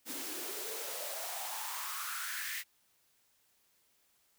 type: noise with high-pass filter sweep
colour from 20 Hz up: white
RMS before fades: -40 dBFS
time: 0.05-2.64 s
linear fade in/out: 50 ms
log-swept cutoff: 260 to 2000 Hz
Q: 5.3
effects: white hiss -72 dBFS RMS until 4.38 s